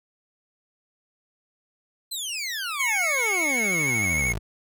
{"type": "exponential sweep", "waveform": "20% pulse", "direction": "down", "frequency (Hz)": [4186, 49.78], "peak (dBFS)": -23, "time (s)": [2.11, 4.39], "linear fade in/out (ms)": 10}
{"type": "tone with vibrato", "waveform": "square", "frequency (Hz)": 2200, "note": "C#7", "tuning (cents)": -14, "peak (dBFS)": -23, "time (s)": [2.79, 4.33], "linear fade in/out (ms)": 10, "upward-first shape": "sine", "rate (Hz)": 13, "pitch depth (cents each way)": 31}
{"effects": []}